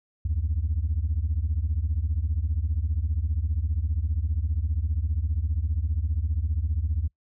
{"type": "beating tone pair", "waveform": "sine", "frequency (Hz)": [70.3, 85.3], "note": ["C#2", "F2"], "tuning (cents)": [25, -40], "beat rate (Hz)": 15, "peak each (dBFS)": -25, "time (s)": [0.25, 7.08], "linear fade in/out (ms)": 5, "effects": ["noise-tail reverb RT60 0.1 s tail -24 dB re dry", "tanh soft clip ceiling -18 dBFS"]}